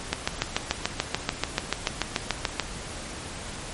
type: click train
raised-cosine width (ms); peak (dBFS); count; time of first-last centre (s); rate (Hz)
0.2; -5; 18; 0.13-2.597; 6.89
effects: pink hiss -37 dBFS RMS until 3.73 s + MP3 48 kbps